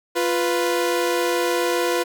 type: tone pair together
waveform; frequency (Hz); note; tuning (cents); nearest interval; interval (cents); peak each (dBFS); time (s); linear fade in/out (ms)
sawtooth; 349.2 / 494.3; F4 / B4; 0 / +1; tritone; 601; -18; 0.15-2.04; 20
effects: none